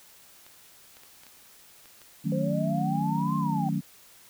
clicks, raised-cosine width 0.2 ms, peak -33 dBFS, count 7, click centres 0.465 / 0.969 / 1.035 / 1.235 / 1.267 / 1.857 / 2.017 s
sine chord, D# half-diminished seventh, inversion none, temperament equal, 155.56 / 185 / 220 / 277.2 Hz, D#3 / F#3 / A3 / C#4, 0 / 0 / 0 / 0 cents, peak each -29 / -30 / -31 / -34 dBFS, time 2.24-3.81 s, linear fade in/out 20 ms
sine exponential two-way sweep, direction up then down, 510 to 1071 to 758 Hz, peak -30 dBFS, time 2.32-3.69 s, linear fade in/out 2 ms, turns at 3.37 s
effects white hiss -54 dBFS RMS until 4.29 s

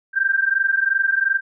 sine tone pair together, 1568 / 1590.8 Hz, G6 / G6, 0 / +25 cents, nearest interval unison, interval 25 cents, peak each -19 / -19 dBFS, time 0.13-1.41 s, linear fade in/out 50 ms, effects none

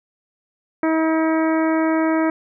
harmonic tone, 320 Hz, D#4, 49 cents sharp, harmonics 1 / 2 / 3 / 4 / 5 / 6 / 7, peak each -17 / -23 / -27 / -29 / -31 / -33 / -34 dBFS, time 0.83-2.3 s, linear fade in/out 2 ms, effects none

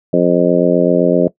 harmonic tone, 87.8 Hz, F2, 10 cents sharp, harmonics 2 / 3 / 4 / 5 / 6 / 7, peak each -16 / -16 / -16 / -16 / -16 / -16 dBFS, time 0.13-1.28 s, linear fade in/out 5 ms, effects noise-tail reverb RT60 0.1 s tail -18 dB re dry

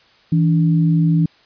sine tone pair together, 163 / 290.4 Hz, E3 / D4, -19 / -19 cents, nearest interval minor seventh, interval 1000 cents, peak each -12 / -21 dBFS, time 0.32-1.26 s, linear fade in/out 5 ms, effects white hiss -52 dBFS RMS until 1.45 s + resampled to 11025 Hz

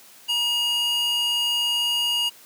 square tone with high-pass filter, 953 Hz, A#5, 38 cents sharp, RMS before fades -23 dBFS, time 0.28-2.3 s, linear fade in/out 20 ms, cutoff 2400 Hz, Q 8.5, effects white hiss -49 dBFS RMS until 2.45 s + high-pass 150 Hz 12 dB/octave

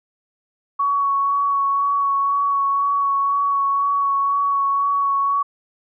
sine tone with vibrato, 1118 Hz, C#6, 14 cents sharp, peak -16 dBFS, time 0.79-5.43 s, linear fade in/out 10 ms, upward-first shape sine, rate 2 Hz, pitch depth 13 cents each way, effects none

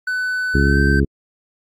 triangle tone with pitch glide, 1500 to 1553.8 Hz, F#6 to G6, +23 to -16 cents, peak -17 dBFS, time 0.07-1 s, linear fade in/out 5 ms, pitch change +61 cents, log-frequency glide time 0.57-0.8 s
harmonic tone, 69.3 Hz, C#2, in tune, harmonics 1 / 2 / 3 / 4 / 5 / 6, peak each -16 / -19 / -21 / -22 / -23 / -24 dBFS, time 0.54-1.05 s, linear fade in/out 10 ms
effects AAC 64 kbps

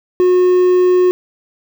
triangle tone with quantisation, 362.9 Hz, F#4, 34 cents flat, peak -6 dBFS, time 0.2-1.11 s, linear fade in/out 0 ms, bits 6, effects none

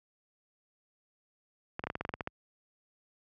clicks, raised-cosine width 0.5 ms, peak -19 dBFS, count 11, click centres 1.794 / 1.839 / 1.87 / 1.901 / 1.954 / 2.01 / 2.051 / 2.092 / 2.139 / 2.208 / 2.274 s, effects high-pass 60 Hz 12 dB/octave

